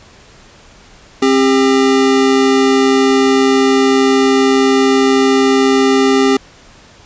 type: tone pair together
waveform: square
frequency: 266.7 / 399.6 Hz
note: C4 / G4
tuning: +33 / +33 cents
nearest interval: perfect fifth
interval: 700 cents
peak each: -12 dBFS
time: 1.22-6.37 s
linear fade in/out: 5 ms
effects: pink hiss -42 dBFS RMS until 7.05 s + resampled to 16000 Hz